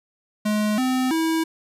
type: tone with pitch steps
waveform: square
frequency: 211.4 / 257 / 324 Hz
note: G#3 / C4 / E4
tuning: +31 / -31 / -30 cents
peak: -20 dBFS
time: 0.45-1.44 s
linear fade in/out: 10 ms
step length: 330 ms
effects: resampled to 32000 Hz + 10-bit